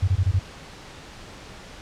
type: tone bursts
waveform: sine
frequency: 94 Hz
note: F#2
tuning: 28 cents sharp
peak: -16 dBFS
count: 5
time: 0.02-0.394 s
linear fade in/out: 10 ms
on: 58 ms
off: 21 ms
effects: pink hiss -42 dBFS RMS until 1.81 s + low-pass 6000 Hz 12 dB/octave